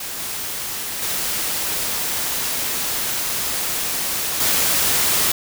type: noise with level steps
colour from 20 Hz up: white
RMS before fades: -29 / -27 / -23 / -18 dBFS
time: 0-5.32 s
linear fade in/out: 5 ms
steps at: 0.19 / 1.02 / 4.4 s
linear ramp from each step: 5 ms
effects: none